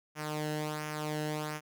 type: tone with flanger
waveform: sawtooth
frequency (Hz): 152.2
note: D#3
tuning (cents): -38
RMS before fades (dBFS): -36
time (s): 0.15-1.61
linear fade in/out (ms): 50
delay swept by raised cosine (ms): 0.24 to 0.87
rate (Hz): 1.4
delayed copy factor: -0.65
effects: none